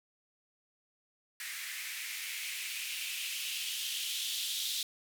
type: noise with band-pass filter sweep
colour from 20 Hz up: violet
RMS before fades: -38 dBFS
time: 1.4-4.83 s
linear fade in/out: 2 ms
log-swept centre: 1900 to 3600 Hz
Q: 3.5
effects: none